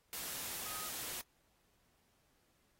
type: tone in noise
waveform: sine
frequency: 1257 Hz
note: D#6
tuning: 17 cents sharp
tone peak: -49 dBFS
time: 0.66-0.89 s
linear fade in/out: 0 ms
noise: white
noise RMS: -43 dBFS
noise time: 0.13-1.21 s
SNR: -9 dB
effects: pink hiss -75 dBFS RMS until 2.79 s + AAC 48 kbps